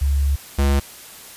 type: tone pair in turn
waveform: sine / square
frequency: 70.1 / 69.72 Hz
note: C#2 / C#2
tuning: +20 / +11 cents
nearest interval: unison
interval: 9 cents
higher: first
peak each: -15 dBFS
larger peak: neither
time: 0.01-0.36 / 0.58-0.8 s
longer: first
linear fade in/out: 10 ms
effects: white hiss -40 dBFS RMS until 1.36 s + resampled to 32000 Hz